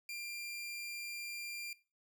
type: tone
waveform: sawtooth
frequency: 2384 Hz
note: D7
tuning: 25 cents sharp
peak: -38 dBFS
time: 0.09-1.73 s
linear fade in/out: 2 ms
effects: noise-tail reverb RT60 0.3 s tail -18 dB re dry